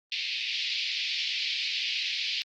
pink band-pass noise, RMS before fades -31 dBFS, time 0.12-2.42 s, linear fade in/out 0 ms, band 2300 to 4900 Hz, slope 48 dB/octave, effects Opus 32 kbps

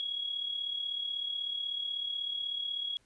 sine tone with amplitude modulation, 3322 Hz, G#7, in tune, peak -30 dBFS, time 0-2.97 s, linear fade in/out 0 ms, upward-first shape sine, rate 36.2 Hz, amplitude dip 60%, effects pink hiss -69 dBFS RMS until 3.05 s + resampled to 24000 Hz

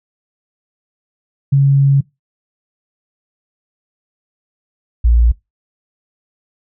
sine tone pair in turn, 138.59 / 58.15 Hz, C#3 / A#1, 0 / -4 cents, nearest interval octave + minor third, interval 1504 cents, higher first, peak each -7 dBFS, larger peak neither, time 1.52-2.01 / 5.04-5.32 s, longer first, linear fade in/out 10 ms, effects noise-tail reverb RT60 0.2 s tail -22 dB re dry

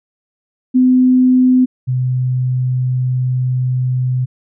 sine tone pair in turn, 254.4 / 127.2 Hz, C4 / C3, -48 / -48 cents, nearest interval octave, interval 1200 cents, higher first, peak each -7 / -13 dBFS, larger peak first, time 0.74-1.66 / 1.87-4.26 s, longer second, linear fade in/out 20 ms, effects none

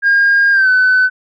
sine tone with pitch glide, 1618 to 1509.6 Hz, G#6 to F#6, -46 to +34 cents, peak -6 dBFS, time 0.02-1.1 s, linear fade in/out 50 ms, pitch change -120 cents, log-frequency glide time 0.52-0.69 s, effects tanh soft clip ceiling -5 dBFS

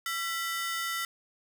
sawtooth ring-modulated tone, 1661.2 Hz, G#6, in tune, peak -24 dBFS, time 0.06-1.05 s, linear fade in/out 2 ms, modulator 310 Hz, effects none

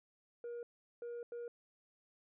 sine tone bursts at uneven times, 475.2 Hz, A#4, 33 cents sharp, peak -39 dBFS, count 3, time 0.44-0.63 / 1.02-1.23 / 1.32-1.48 s, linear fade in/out 2 ms, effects tanh soft clip ceiling -41 dBFS

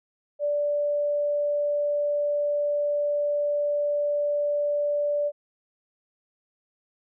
sine tone, 584 Hz, D5, 10 cents flat, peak -22 dBFS, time 0.39-5.32 s, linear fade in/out 50 ms, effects none

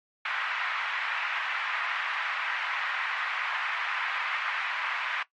white band-pass noise, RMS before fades -31 dBFS, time 0.25-5.23 s, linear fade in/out 5 ms, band 980 to 2300 Hz, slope 24 dB/octave, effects noise-tail reverb RT60 0.1 s tail -17 dB re dry + MP3 48 kbps

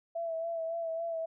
sine tone with vibrato, 662 Hz, E5, 7 cents sharp, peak -32 dBFS, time 0.15-1.26 s, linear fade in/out 10 ms, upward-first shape sine, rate 3.6 Hz, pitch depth 33 cents each way, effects none

